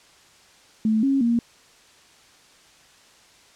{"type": "tone with pitch steps", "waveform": "sine", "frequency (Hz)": [218.7, 273, 234.6], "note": ["A3", "C#4", "A#3"], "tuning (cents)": [-10, -26, 11], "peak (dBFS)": -17, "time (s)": [0.85, 1.39], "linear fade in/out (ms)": 2, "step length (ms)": 180, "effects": ["white hiss -53 dBFS RMS until 3.55 s", "low-pass 7000 Hz 12 dB/octave"]}